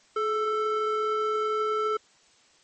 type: ring-modulated tone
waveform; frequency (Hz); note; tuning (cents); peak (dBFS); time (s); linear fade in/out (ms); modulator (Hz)
triangle; 879; A5; -2; -19; 0.16-1.97; 5; 450
effects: white hiss -60 dBFS RMS until 2.63 s + MP3 32 kbps